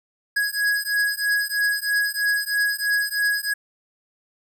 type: beating tone pair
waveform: square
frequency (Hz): 1661.2 / 1664.3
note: G#6 / G#6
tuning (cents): 0 / +3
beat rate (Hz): 3.1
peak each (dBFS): -24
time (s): 0.36-3.54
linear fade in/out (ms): 10
effects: none